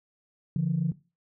sine tone pair together, 143.3 / 170.22 Hz, D3 / F3, -42 / -44 cents, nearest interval minor third, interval 298 cents, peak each -26 dBFS, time 0.56-0.92 s, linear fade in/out 2 ms, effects noise-tail reverb RT60 0.3 s tail -19 dB re dry + tanh soft clip ceiling -17 dBFS

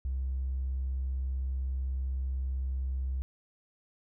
triangle tone with tanh clipping, 65.41 Hz, C2, in tune, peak -29 dBFS, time 0.05-3.22 s, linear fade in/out 0 ms, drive 2 dB, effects none

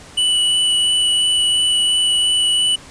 square tone with vibrato, 2960 Hz, F#7, in tune, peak -14 dBFS, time 0.17-2.76 s, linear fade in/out 10 ms, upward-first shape sine, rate 2.9 Hz, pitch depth 8 cents each way, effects pink hiss -40 dBFS RMS until 2.9 s + resampled to 22050 Hz

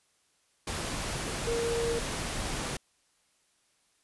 sine tone in noise, 466.2 Hz, A#4, in tune, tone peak -28 dBFS, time 1.47-1.99 s, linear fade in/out 5 ms, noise pink, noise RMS -34 dBFS, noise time 0.67-2.77 s, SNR +3 dB, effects white hiss -70 dBFS RMS until 4.03 s + resampled to 24000 Hz

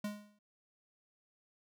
square tone with exponential decay, 207.7 Hz, G#3, in tune, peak -35 dBFS, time 0.04-0.39 s, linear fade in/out 5 ms, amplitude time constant 76 ms, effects none

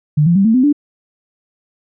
sine tone with pitch steps, 150 / 171.31 / 195.65 / 223.5 / 255.2 / 291.5 Hz, D3 / F3 / G3 / A3 / C4 / D4, +37 / -33 / -3 / +27 / -43 / -13 cents, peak -8 dBFS, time 0.17-0.728 s, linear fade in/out 10 ms, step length 93 ms, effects none

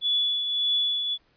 sine tone with tremolo, 3427 Hz, A7, 46 cents flat, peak -20 dBFS, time 0.01-1.18 s, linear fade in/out 50 ms, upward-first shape triangle, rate 1.7 Hz, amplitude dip 50%, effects pink hiss -65 dBFS RMS until 1.36 s + resampled to 11025 Hz

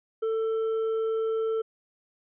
sine tone with hard clipping, 445.3 Hz, A4, 21 cents sharp, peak -26 dBFS, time 0.22-1.62 s, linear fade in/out 10 ms, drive 4 dB, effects resampled to 8000 Hz

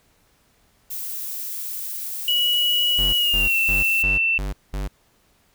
violet noise, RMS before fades -30 dBFS, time 0.9-4.03 s, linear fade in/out 10 ms
sine tone with pitch glide, 2922 to 2679 Hz, F#7 to E7, -22 to +27 cents, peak -17 dBFS, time 2.28-4.38 s, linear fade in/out 2 ms, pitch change -151 cents, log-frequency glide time 3.16-3.59 s
square tone bursts, 49 Hz, G1, in tune, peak -25 dBFS, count 6, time 2.98-4.88 s, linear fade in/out 10 ms, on 150 ms, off 200 ms
effects pink hiss -61 dBFS RMS until 5.54 s

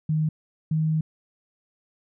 sine tone pair in turn, 155.56 / 157.28 Hz, D#3 / D#3, 0 / +19 cents, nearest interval unison, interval 19 cents, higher second, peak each -20 dBFS, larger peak neither, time 0.09-0.29 / 0.71-1.01 s, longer second, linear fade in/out 5 ms, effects none

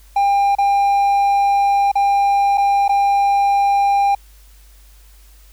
triangle tone with dropouts, 800 Hz, G5, 35 cents sharp, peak -10 dBFS, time 0.16-4.15 s, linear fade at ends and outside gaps 5 ms, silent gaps 0.552-0.584 / 1.917-1.954 / 2.575-2.579 / 2.881-2.892 s, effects added 50 Hz sine -43 dBFS peak until 5.52 s + white hiss -52 dBFS RMS until 5.52 s

